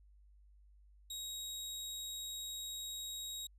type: tone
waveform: 25% pulse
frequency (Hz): 3794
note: A#7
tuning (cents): +30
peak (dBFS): -38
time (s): 1.1-3.47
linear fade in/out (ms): 5
effects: added 50 Hz sine -60 dBFS peak until 3.58 s